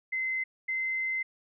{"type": "tone pair in turn", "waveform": "sine", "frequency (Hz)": [2059, 2066], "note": ["C7", "C7"], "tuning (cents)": [-28, -22], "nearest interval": "unison", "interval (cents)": 6, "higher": "second", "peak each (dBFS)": -28, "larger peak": "neither", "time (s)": [[0.12, 0.44], [0.68, 1.23]], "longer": "second", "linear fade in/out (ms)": 10, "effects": []}